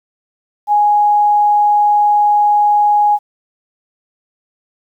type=tone; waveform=sine; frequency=830.6 Hz; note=G#5; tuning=in tune; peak=-8 dBFS; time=0.67-3.19 s; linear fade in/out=50 ms; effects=8-bit